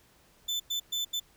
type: tone bursts at uneven times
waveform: 35% pulse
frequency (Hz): 3520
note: A7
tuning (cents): 0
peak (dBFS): -27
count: 4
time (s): 0.48-0.6 / 0.7-0.8 / 0.92-1.05 / 1.13-1.2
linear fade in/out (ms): 10
effects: pink hiss -62 dBFS RMS until 1.36 s